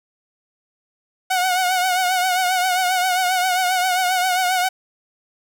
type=tone with vibrato; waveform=sawtooth; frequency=735 Hz; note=F#5; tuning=12 cents flat; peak=-13 dBFS; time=1.3-4.69 s; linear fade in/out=10 ms; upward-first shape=triangle; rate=7.5 Hz; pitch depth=63 cents each way; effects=none